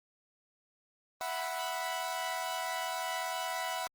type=chord; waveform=sawtooth; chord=E suspended second; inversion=none; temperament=equal; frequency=659.3 / 740 / 987.8 Hz; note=E5 / F#5 / B5; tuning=0 / 0 / 0 cents; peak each=-36 / -34 / -34 dBFS; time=1.21-3.87 s; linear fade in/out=0 ms; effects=Opus 24 kbps